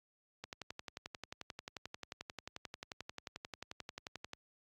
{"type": "click train", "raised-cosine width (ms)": 0.2, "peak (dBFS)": -26, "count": 45, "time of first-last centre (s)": [0.44, 4.334], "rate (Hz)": 11.3, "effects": ["high-pass 60 Hz 12 dB/octave", "Opus 48 kbps"]}